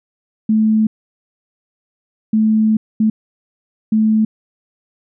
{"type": "tone bursts at uneven times", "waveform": "sine", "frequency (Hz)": 217.8, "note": "A3", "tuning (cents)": -17, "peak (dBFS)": -10, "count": 4, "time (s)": [[0.49, 0.87], [2.33, 2.77], [3, 3.1], [3.92, 4.25]], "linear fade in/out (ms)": 5, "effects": []}